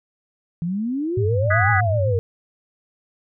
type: exponential two-way sweep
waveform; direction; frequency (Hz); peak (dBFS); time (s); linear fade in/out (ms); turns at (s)
sine; up then down; 162 to 830.6 to 452.8; -21; 0.62-2.19; 0; 1.7
type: tone with vibrato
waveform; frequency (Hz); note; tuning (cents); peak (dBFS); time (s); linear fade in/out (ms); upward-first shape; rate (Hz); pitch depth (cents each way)
sine; 103.2; G#2; -10; -18; 1.17-2.19; 5; sine; 7.9; 160
type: chord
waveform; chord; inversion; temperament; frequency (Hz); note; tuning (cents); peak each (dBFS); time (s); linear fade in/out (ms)
sine; G# minor seventh; second; equal; 1244.5 / 1480 / 1661.2 / 1975.5; D#6 / F#6 / G#6 / B6; 0 / 0 / 0 / 0; -23; 1.5-1.81; 10
effects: none